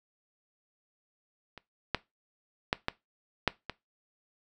clicks, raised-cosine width 0.3 ms, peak -29 / -10 / -9 / -12 / -7 / -19 dBFS, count 6, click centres 1.577 / 1.947 / 2.729 / 2.884 / 3.477 / 3.697 s, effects noise-tail reverb RT60 0.2 s tail -19 dB re dry

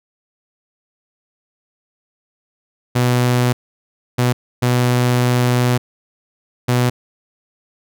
sawtooth tone bursts at uneven times, 123.47 Hz, B2, in tune, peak -9 dBFS, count 4, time 2.95-3.53 / 4.18-4.33 / 4.62-5.78 / 6.68-6.9 s, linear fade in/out 10 ms, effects none

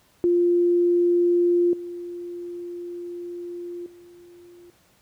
sine tone with level steps, 349.2 Hz, F4, in tune, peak -16 / -31 / -45 dBFS, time 0.24-4.7 s, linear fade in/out 0 ms, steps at 1.73 / 3.86 s, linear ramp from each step 2 ms, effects pink hiss -60 dBFS RMS until 5.01 s + high-pass 60 Hz 12 dB/octave

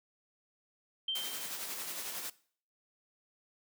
sine tone with exponential decay, 3136 Hz, G7, in tune, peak -30 dBFS, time 1.08-1.68 s, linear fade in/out 5 ms, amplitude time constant 130 ms
white noise with tremolo, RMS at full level -39 dBFS, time 1.15-2.3 s, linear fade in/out 5 ms, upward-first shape sine, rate 11 Hz, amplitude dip 35%
effects noise-tail reverb RT60 0.5 s tail -20 dB re dry + high-pass 200 Hz 12 dB/octave

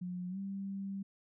sine tone with pitch glide, 179.7 to 195.96 Hz, F3 to G3, +50 to 0 cents, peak -37 dBFS, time 0.01-1.03 s, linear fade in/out 10 ms, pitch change +150 cents, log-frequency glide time 0.29-0.38 s, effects none

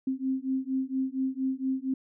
sine beating tone pair, 261.6 / 265.9 Hz, C4 / C4, 0 / +28 cents, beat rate 4.3 Hz, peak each -30 dBFS, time 0.07-1.94 s, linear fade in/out 5 ms, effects none

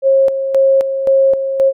sine tone with tremolo, 540 Hz, C#5, 45 cents flat, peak -7 dBFS, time 0.02-1.73 s, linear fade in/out 50 ms, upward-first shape square, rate 1.9 Hz, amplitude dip 60%, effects none

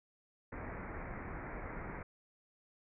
pink low-pass noise, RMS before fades -44 dBFS, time 0.52-2.03 s, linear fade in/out 5 ms, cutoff 2300 Hz, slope 96 dB/octave, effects none

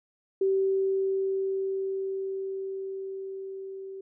sine tone with level ramp, 386 Hz, G4, 27 cents flat, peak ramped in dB -21 to -37 dBFS, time 0.41-4.01 s, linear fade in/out 5 ms, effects none

